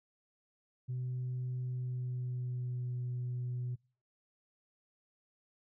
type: tone with pitch glide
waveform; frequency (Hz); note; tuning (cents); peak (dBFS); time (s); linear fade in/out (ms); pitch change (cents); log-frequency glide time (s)
sine; 126.2 to 123.75; B2 to B2; +38 to +4; -33; 0.88-3.76; 20; -34; 1.6-2.98
effects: noise-tail reverb RT60 0.4 s tail -26 dB re dry + tanh soft clip ceiling -32 dBFS